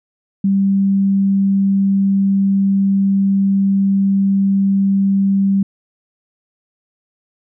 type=tone; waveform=sine; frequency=196 Hz; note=G3; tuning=in tune; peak=-11 dBFS; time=0.44-5.63 s; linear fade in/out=5 ms; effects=none